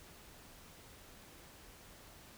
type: silence
effects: pink hiss -57 dBFS RMS until 2.37 s